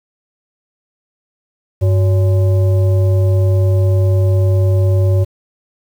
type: tone with frequency modulation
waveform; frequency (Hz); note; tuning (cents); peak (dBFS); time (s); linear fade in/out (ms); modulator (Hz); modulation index
sine; 98; G2; 0; -9; 1.81-5.25; 20; 466; 0.41
effects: 7-bit